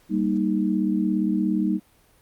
sine chord, Eb major, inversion first, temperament equal, 196 / 233.1 / 311.1 Hz, G3 / Bb3 / Eb4, 0 / 0 / 0 cents, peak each -23 / -26 / -24 dBFS, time 0.09-1.8 s, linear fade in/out 50 ms, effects pink hiss -59 dBFS RMS until 2.21 s + Opus 48 kbps

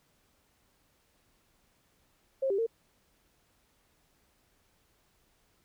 sine tone with pitch steps, 535 / 393.8 / 456.3 Hz, C5 / G4 / A#4, +38 / +8 / -37 cents, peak -26 dBFS, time 2.42-2.666 s, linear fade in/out 10 ms, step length 82 ms, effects pink hiss -70 dBFS RMS until 5.64 s

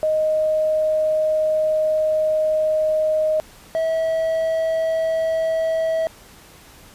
sine / triangle tone pair in turn, 622.3 / 647.4 Hz, D#5 / E5, 0 / -31 cents, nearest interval minor second, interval 69 cents, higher second, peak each -16 / -16 dBFS, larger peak neither, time 0.03-3.4 / 3.75-6.07 s, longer first, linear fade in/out 0 ms, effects pink hiss -46 dBFS RMS until 6.94 s + resampled to 32000 Hz

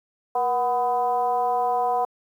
sine tone with frequency modulation, 740 Hz, F#5, in tune, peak -19 dBFS, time 0.35-2.05 s, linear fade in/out 5 ms, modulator 259 Hz, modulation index 0.96, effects high-pass 400 Hz 12 dB/octave + 9-bit

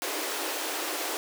pink high-pass noise, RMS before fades -32 dBFS, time 0.02-1.17 s, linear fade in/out 0 ms, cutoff 290 Hz, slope 96 dB/octave, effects none

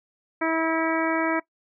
harmonic tone, 324.1 Hz, E4, 29 cents flat, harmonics 1 / 2 / 3 / 4 / 5 / 6 / 7, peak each -25 / -28 / -30 / -31 / -32 / -33 / -33 dBFS, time 0.41-1.4 s, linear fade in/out 10 ms, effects noise-tail reverb RT60 0.1 s tail -20 dB re dry

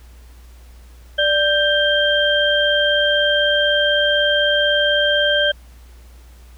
sine tone cluster, 589 / 1571 / 3171 Hz, D5 / G6 / G7, +5 / +3 / +19 cents, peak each -18 dBFS, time 1.18-5.52 s, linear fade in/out 10 ms, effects added 60 Hz sine -40 dBFS peak until 6.57 s + pink hiss -52 dBFS RMS until 6.57 s

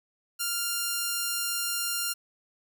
5% pulse tone, 1396.9 Hz, F6, in tune, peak -16 dBFS, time 0.39-2.14 s, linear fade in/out 20 ms, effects none

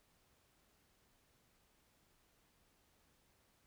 silence, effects pink hiss -74 dBFS RMS until 3.66 s

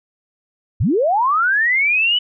sine linear sweep, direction up, 68 to 3000 Hz, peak -13 dBFS, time 0.8-2.19 s, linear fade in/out 10 ms, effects none

